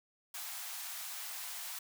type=high-pass noise; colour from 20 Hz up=white; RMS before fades=-43 dBFS; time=0.34-1.79 s; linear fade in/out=5 ms; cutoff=660 Hz; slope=96 dB/octave; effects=none